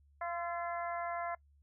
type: harmonic tone with a mistuned harmonic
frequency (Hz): 344.1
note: F4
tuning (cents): -26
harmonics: 2 / 3 / 4 / 5 / 6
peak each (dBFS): -38 / -42 / -44 / -46 / -48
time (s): 0.21-1.35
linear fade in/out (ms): 5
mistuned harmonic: 4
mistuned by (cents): -30
effects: noise-tail reverb RT60 0.1 s tail -23 dB re dry + added 71 Hz sine -63 dBFS peak until 1.62 s